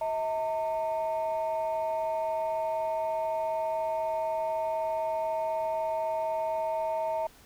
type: tone pair together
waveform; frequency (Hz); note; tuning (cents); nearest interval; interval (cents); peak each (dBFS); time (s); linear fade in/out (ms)
sine; 640.6 / 906; E5 / A#5; -50 / -50; tritone; 600; -28 / -30; 0.01-7.27; 5
effects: tanh soft clip ceiling -23 dBFS + pink hiss -56 dBFS RMS until 7.45 s